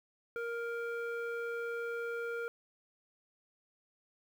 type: tone with low-pass filter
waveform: square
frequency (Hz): 467.6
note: A#4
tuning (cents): +5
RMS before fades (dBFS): -38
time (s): 0.36-2.48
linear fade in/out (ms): 0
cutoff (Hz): 1700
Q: 2.8
effects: 10-bit